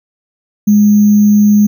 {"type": "tone with sample-and-hold", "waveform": "sine", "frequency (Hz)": 207.7, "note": "G#3", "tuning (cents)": 0, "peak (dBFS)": -4, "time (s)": [0.67, 1.67], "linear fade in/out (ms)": 10, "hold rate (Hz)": 6300, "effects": []}